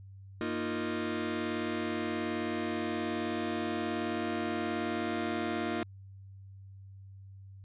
sawtooth chord, Bb suspended fourth, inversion none, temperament just, 233.1 / 310.8 / 349.6 Hz, Bb3 / Eb4 / F4, 0 / -2 / +2 cents, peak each -32 dBFS, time 0.41-5.83 s, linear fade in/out 0 ms, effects added 97 Hz sine -47 dBFS peak until 7.64 s + resampled to 8000 Hz

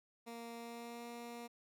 15% pulse tone with pitch glide, 233.1 to 236.8 Hz, A#3 to A#3, 0 to +27 cents, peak -40 dBFS, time 0.26-1.48 s, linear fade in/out 20 ms, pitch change +27 cents, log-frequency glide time 0.55-1.08 s, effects none

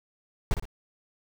brown noise with echo, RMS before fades -22 dBFS, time 0.51-0.54 s, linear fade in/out 0 ms, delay 57 ms, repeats 2, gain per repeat -8 dB, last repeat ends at 0.654 s, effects none

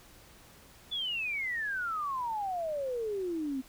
sine exponential sweep, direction down, 3503 to 255.1 Hz, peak -31 dBFS, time 0.91-3.62 s, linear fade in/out 20 ms, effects pink hiss -56 dBFS RMS until 3.68 s

